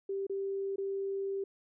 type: tone with dropouts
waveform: sine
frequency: 392 Hz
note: G4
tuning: in tune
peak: -32 dBFS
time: 0.09-1.44 s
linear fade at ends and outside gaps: 5 ms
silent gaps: 0.268-0.296 / 0.76-0.781 s
effects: none